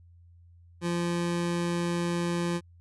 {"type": "tone", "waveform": "25% pulse", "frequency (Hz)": 172.6, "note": "F3", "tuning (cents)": -20, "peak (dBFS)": -23, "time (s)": [0.81, 2.61], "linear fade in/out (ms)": 50, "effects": ["added 86 Hz sine -52 dBFS peak until 2.8 s", "resampled to 24000 Hz"]}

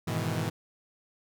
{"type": "chord", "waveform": "sawtooth", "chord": "E major seventh", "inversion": "first", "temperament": "equal", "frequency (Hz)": [103.83, 123.47, 155.56, 164.81], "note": ["G#2", "B2", "D#3", "E3"], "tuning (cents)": [0, 0, 0, 0], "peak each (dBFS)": -30, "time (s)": [0.07, 0.5], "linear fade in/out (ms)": 10, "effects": []}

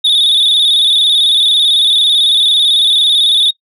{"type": "tone with vibrato", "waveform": "sine", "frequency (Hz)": 3600, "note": "A7", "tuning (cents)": 39, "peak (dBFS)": -4, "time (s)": [0.04, 3.51], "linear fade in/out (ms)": 10, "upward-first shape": "square", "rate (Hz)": 18, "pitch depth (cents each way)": 60, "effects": ["noise-tail reverb RT60 0.1 s tail -25 dB re dry", "tanh soft clip ceiling -6 dBFS"]}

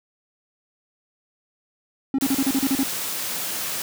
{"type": "tone bursts", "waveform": "triangle", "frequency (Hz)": 270.1, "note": "C#4", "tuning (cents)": -45, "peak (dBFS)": -16, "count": 9, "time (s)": [2.14, 2.833], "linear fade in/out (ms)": 2, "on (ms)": 45, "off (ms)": 36}
{"type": "high-pass noise", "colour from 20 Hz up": "white", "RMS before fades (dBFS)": -28, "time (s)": [2.21, 3.82], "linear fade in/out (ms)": 2, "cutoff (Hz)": 110, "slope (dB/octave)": 24}
{"effects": []}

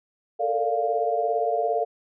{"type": "chord", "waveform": "sine", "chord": "Bb major seventh", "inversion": "third", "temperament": "equal with one note detuned", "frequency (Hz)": [440, 457.4, 587.3, 698.5], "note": ["A4", "Bb4", "D5", "F5"], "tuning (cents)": [0, -33, 0, 0], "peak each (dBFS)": [-29, -28, -29, -24], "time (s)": [0.39, 1.85], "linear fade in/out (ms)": 20, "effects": []}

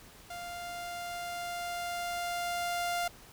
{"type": "tone with level ramp", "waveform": "sawtooth", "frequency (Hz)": 698.5, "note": "F5", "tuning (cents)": 0, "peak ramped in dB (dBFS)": [-36, -26], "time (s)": [0.3, 3.08], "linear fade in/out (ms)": 5, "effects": ["pink hiss -54 dBFS RMS until 3.32 s"]}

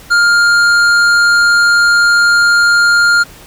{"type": "tone with hard clipping", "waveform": "sine", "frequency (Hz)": 1406, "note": "F6", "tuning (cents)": 11, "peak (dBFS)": -8, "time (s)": [0.1, 3.24], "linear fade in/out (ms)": 20, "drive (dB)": 10, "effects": ["pink hiss -37 dBFS RMS until 3.46 s"]}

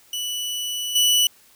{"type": "tone with level steps", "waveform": "sawtooth", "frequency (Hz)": 2960, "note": "F#7", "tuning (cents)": 0, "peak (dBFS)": [-22, -12], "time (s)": [0.13, 1.27], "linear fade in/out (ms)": 2, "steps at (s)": 0.95, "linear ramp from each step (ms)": 10, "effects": ["white hiss -54 dBFS RMS until 1.55 s"]}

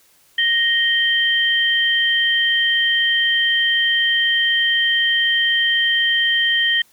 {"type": "tone pair together", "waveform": "sine", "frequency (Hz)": [1864.7, 3136], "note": ["A#6", "G7"], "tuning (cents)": [0, 0], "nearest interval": "major sixth", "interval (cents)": 900, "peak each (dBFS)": -17, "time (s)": [0.38, 6.82], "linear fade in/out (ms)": 5, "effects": ["white hiss -55 dBFS RMS until 6.92 s"]}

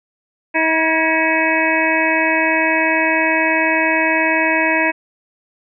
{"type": "harmonic tone with a mistuned harmonic", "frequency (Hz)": 320.1, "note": "D#4", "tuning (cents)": 49, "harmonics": [1, 2, 3, 5, 6, 7, 8], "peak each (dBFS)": [-21, -21, -21, -21, -21, -21, -21], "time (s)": [0.54, 4.92], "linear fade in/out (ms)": 20, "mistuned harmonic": 5, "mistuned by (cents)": 52, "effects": []}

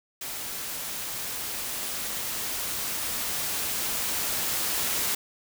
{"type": "noise with level ramp", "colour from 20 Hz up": "white", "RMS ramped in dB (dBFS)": [-35, -27], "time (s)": [0.21, 5.15], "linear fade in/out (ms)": 5, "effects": []}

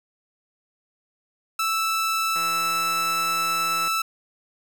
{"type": "tone", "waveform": "sawtooth", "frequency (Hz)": 1318.5, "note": "E6", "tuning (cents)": 0, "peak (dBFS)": -18, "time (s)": [1.59, 4.02], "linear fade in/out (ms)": 5}
{"type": "click train", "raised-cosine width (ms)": 0.5, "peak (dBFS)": -23, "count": 253, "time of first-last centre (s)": [2.36, 3.878], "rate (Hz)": 166}
{"effects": []}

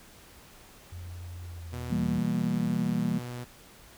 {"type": "tone with pitch glide", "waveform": "sine", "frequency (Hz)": [87.9, 82.01], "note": ["F2", "E2"], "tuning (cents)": [12, -8], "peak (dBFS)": -38, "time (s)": [0.92, 2.19], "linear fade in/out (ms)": 5, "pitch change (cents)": -120, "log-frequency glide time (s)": [1.43, 1.81]}
{"type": "tone", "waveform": "sawtooth", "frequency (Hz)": 122.3, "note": "B2", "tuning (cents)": -16, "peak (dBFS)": -32, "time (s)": [1.72, 3.45], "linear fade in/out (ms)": 20}
{"type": "chord", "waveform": "sine", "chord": "E diminished", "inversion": "none", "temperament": "equal", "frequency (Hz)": [164.81, 196, 233.1], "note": ["E3", "G3", "Bb3"], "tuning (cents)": [0, 0, 0], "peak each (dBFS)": -30, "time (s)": [1.9, 3.19], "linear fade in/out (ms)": 10}
{"effects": ["pink hiss -53 dBFS RMS until 3.97 s"]}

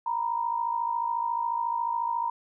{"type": "tone pair together", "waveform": "sine", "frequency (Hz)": [933.7, 987.8], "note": ["A#5", "B5"], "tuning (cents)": [3, 0], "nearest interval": "minor second", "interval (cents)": 97, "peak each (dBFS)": [-27, -31], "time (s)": [0.06, 2.3], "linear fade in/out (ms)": 5, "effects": []}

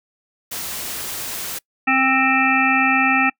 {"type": "noise", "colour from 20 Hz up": "white", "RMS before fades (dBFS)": -28, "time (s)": [0.51, 1.59], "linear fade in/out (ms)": 10}
{"type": "harmonic tone", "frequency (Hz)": 263.7, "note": "C4", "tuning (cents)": 14, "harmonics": [1, 3, 5, 7, 9, 10], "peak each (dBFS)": [-21, -21, -21, -21, -21, -21], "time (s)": [1.87, 3.3], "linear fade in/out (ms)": 10}
{"effects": ["noise-tail reverb RT60 0.1 s tail -25 dB re dry"]}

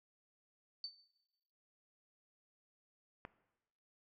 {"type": "tone with exponential decay", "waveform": "sine", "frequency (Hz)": 4548, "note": "C#8", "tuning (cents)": 44, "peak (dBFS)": -37, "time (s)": [0.84, 0.97], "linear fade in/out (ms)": 1, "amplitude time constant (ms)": 27}
{"type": "click", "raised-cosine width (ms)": 0.5, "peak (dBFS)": -30, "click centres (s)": 3.251}
{"effects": ["noise-tail reverb RT60 1.0 s tail -17 dB re dry"]}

